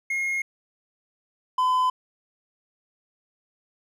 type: tone pair in turn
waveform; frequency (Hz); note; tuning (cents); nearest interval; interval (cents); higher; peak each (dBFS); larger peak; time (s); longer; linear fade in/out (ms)
triangle; 2149 / 1014.2; C7 / B5; +46 / +46; octave + minor second; 1300; first; -22 / -17; second; 0.1-0.42 / 1.58-1.9; neither; 5
effects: none